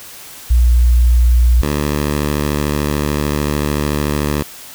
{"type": "tone pair in turn", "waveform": ["sine", "10% pulse"], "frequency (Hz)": [60.1, 73.53], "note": ["B1", "D2"], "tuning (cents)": [-46, 3], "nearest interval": "minor third", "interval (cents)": 349, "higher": "second", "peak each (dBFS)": -7, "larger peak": "neither", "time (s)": [[0.5, 1.62], [1.62, 4.43]], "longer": "second", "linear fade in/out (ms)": 10, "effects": ["white hiss -35 dBFS RMS until 4.74 s"]}